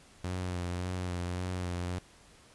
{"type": "tone with vibrato", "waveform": "sawtooth", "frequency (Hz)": 89.8, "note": "F2", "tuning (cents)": 49, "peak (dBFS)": -29, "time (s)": [0.24, 1.99], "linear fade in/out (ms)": 5, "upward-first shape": "sine", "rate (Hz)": 1.8, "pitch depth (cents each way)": 33, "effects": ["pink hiss -58 dBFS RMS until 2.54 s", "resampled to 24000 Hz"]}